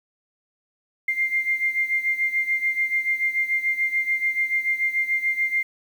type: beating tone pair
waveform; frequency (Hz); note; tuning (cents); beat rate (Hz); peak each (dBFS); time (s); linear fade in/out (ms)
sine; 2100 / 2106.9; C7 / C7; +6 / +11; 6.9; -22 / -26; 1.08-5.63; 5
effects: 8-bit